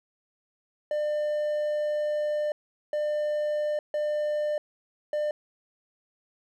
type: tone bursts at uneven times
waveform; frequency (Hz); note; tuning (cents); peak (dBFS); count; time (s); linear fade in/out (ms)
triangle; 599; D5; +34; -23; 4; 0.91-2.52 / 2.93-3.79 / 3.94-4.58 / 5.13-5.31; 2
effects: none